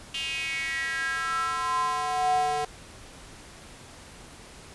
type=tone with high-pass filter sweep; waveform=square; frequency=148 Hz; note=D3; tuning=14 cents sharp; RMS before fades=-28 dBFS; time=0.14-2.65 s; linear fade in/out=5 ms; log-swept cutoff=2900 to 600 Hz; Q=6.9; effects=pink hiss -47 dBFS RMS until 4.74 s + resampled to 24000 Hz